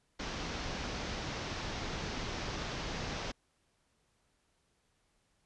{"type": "low-pass noise", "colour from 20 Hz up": "pink", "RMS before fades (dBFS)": -39, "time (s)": [0.19, 3.32], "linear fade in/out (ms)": 10, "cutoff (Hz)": 6200, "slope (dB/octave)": 48, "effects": ["pink hiss -75 dBFS RMS until 5.45 s", "resampled to 24000 Hz"]}